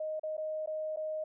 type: tone with dropouts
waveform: sine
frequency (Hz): 622.3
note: D#5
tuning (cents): 0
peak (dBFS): -33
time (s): 0-1.24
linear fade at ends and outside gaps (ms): 5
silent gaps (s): 0.196-0.233 / 0.369-0.378 / 0.661-0.673 / 0.962-0.97
effects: none